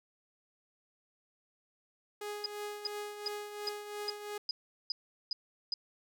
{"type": "tone with tremolo", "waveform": "sawtooth", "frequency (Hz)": 415.3, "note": "G#4", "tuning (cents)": 0, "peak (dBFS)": -33, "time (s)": [2.21, 4.38], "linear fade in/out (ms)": 5, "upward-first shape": "triangle", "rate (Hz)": 2.9, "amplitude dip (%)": 60}
{"type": "tone bursts", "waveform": "sine", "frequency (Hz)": 4978, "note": "D#8", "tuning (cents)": 0, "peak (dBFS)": -31, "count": 9, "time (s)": [2.44, 5.74], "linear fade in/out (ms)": 2, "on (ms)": 20, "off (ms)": 390}
{"effects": []}